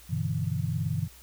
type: chord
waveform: sine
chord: E minor seventh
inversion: first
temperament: equal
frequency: 98 / 123.47 / 146.83 / 164.81 Hz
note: G2 / B2 / D3 / E3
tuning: 0 / 0 / 0 / 0 cents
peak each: -32 dBFS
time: 0.09-1.08 s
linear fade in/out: 20 ms
effects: added 60 Hz sine -53 dBFS peak until 1.22 s + white hiss -53 dBFS RMS until 1.22 s